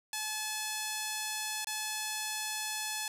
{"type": "tone with dropouts", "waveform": "5% pulse", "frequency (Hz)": 860, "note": "A5", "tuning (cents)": -40, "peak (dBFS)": -22, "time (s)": [0.13, 3.08], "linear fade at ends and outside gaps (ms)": 2, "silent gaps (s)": [1.646, 1.67], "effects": ["9-bit"]}